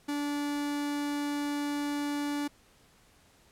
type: tone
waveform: 45% pulse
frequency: 290 Hz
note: D4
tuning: 22 cents flat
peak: -30 dBFS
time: 0.08-2.48 s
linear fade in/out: 10 ms
effects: pink hiss -62 dBFS RMS until 3.51 s + low-pass 12000 Hz 12 dB/octave